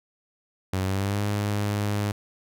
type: tone with pitch glide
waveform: sawtooth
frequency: 94.5 to 103.05 Hz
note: F#2 to G#2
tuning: +37 to -13 cents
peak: -20 dBFS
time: 0.73-2.12 s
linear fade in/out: 5 ms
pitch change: +150 cents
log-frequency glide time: 0.84-1.23 s
effects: none